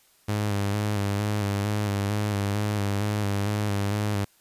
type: tone with vibrato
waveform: sawtooth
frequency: 102.5 Hz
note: G#2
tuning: 22 cents flat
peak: -20 dBFS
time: 0.28-4.25 s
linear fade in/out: 10 ms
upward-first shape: square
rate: 2.2 Hz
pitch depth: 35 cents each way
effects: white hiss -61 dBFS RMS until 4.4 s + resampled to 32000 Hz